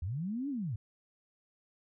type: linear two-way sweep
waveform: sine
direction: up then down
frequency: 74.7 to 293.7 to 93.3 Hz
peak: -33 dBFS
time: 0.02-0.76 s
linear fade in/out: 5 ms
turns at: 0.49 s
effects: none